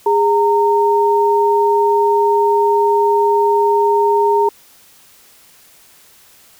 sine tone pair together, 409.8 / 920 Hz, G#4 / A#5, -23 / -23 cents, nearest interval octave + major second, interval 1400 cents, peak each -13 dBFS, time 0.06-4.49 s, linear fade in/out 5 ms, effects white hiss -47 dBFS RMS until 6.59 s

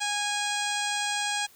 harmonic tone, 824 Hz, G#5, 14 cents flat, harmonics 1 / 2 / 3 / 4 / 5 / 6 / 7 / 8 / 9 / 10, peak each -32 / -33 / -35 / -34 / -38 / -40 / -41 / -40 / -39 / -38 dBFS, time 0-1.47 s, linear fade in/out 20 ms, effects white hiss -56 dBFS RMS until 1.55 s

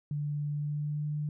sine tone with pitch glide, 146.9 to 149.3 Hz, D3 to D3, +1 to +29 cents, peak -30 dBFS, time 0.11-1.29 s, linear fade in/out 2 ms, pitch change +28 cents, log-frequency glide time 0.52-1.07 s, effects none

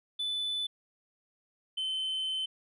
sine tone pair in turn, 3495 / 3067 Hz, A7 / G7, -12 / -38 cents, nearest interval major second, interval 226 cents, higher first, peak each -28 dBFS, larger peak neither, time 0.19-0.67 / 1.77-2.46 s, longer second, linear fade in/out 10 ms, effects tanh soft clip ceiling -29 dBFS

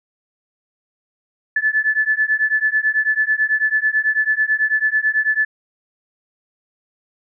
sine beating tone pair, 1732 / 1741.1 Hz, A6 / A6, -28 / -19 cents, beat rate 9.1 Hz, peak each -18 dBFS, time 1.56-5.45 s, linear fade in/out 5 ms, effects none

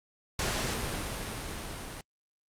pink noise with level ramp, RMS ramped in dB -30 to -41 dBFS, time 0.39-2.01 s, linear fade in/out 2 ms, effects low-pass 11000 Hz 12 dB/octave + Opus 48 kbps

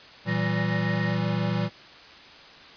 square chord, E diminished, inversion second, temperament equal with one note detuned, 116.54 / 164.81 / 192.3 Hz, Bb2 / E3 / G3, 0 / 0 / -33 cents, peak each -29 dBFS, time 0.25-1.7 s, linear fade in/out 50 ms
sine tone with tremolo, 1864.7 Hz, A#6, in tune, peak -30 dBFS, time 0.27-1.16 s, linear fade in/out 20 ms, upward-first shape sine, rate 6.8 Hz, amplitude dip 55%
effects white hiss -47 dBFS RMS until 2.76 s + resampled to 11025 Hz

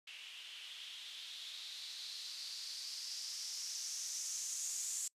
violet noise with low-pass filter sweep, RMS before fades -45 dBFS, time 0.07-5.08 s, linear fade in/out 5 ms, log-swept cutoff 2800 to 7300 Hz, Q 4.2, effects noise-tail reverb RT60 0.1 s tail -25 dB re dry + resampled to 32000 Hz

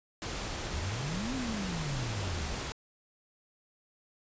pink noise, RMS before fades -37 dBFS, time 0.22-2.72 s, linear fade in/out 0 ms
sine exponential two-way sweep, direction up then down, 68.3 to 271.6 to 68.3 Hz, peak -34 dBFS, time 0.73-2.53 s, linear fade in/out 5 ms, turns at 1.34 s
effects resampled to 16000 Hz

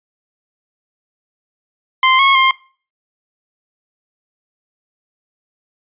20% pulse tone with pitch steps, 1043 / 1093 / 1059 Hz, C6 / C#6 / C6, -6 / -25 / +21 cents, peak -4 dBFS, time 2.03-2.51 s, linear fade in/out 2 ms, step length 160 ms, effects noise-tail reverb RT60 0.4 s tail -21 dB re dry + resampled to 8000 Hz

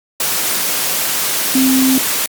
sine tone in noise, 262.4 Hz, C4, 5 cents sharp, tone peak -10 dBFS, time 1.55-1.98 s, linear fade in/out 2 ms, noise white, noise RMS -17 dBFS, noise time 0.2-2.26 s, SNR +4 dB, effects high-pass 150 Hz 12 dB/octave + Opus 48 kbps

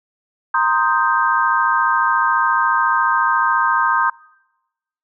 sine chord, C minor seventh, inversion third, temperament equal, 932.3 / 1046.5 / 1244.5 / 1568 Hz, Bb5 / C6 / Eb6 / G6, 0 / 0 / 0 / 0 cents, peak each -19 dBFS, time 0.54-4.1 s, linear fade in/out 5 ms, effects noise-tail reverb RT60 1.0 s tail -25 dB re dry

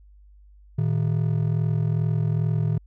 triangle ring-modulated tone, 134.1 Hz, C3, 43 cents sharp, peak -15 dBFS, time 0.78-2.78 s, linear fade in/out 5 ms, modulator 21.2 Hz, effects added 50 Hz sine -48 dBFS peak until 2.86 s

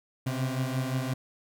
30% pulse beating tone pair, 128.5 / 134.2 Hz, C3 / C3, -31 / +44 cents, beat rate 5.7 Hz, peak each -27 / -30 dBFS, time 0.26-1.14 s, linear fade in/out 10 ms, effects none

